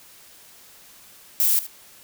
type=noise with echo; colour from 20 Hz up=violet; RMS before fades=-19 dBFS; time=1.4-1.59 s; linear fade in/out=0 ms; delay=76 ms; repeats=1; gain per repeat=-15 dB; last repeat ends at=1.666 s; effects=white hiss -49 dBFS RMS until 2.03 s